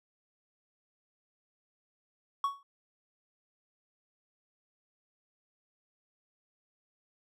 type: tone with exponential decay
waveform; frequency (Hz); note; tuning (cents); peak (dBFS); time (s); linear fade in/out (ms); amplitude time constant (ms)
triangle; 1115; C#6; +10; -22; 2.44-2.63; 2; 41
effects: none